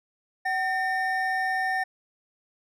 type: tone pair together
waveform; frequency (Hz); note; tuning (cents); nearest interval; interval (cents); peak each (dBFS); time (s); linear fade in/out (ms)
triangle; 756.8 / 1812; F#5 / A#6; +39 / -50; octave + minor third; 1511; -25; 0.45-1.84; 10
effects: none